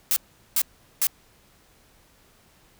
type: noise bursts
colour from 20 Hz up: blue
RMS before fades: -21 dBFS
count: 3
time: 0.11-1.069 s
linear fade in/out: 0 ms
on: 53 ms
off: 400 ms
effects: pink hiss -58 dBFS RMS until 2.79 s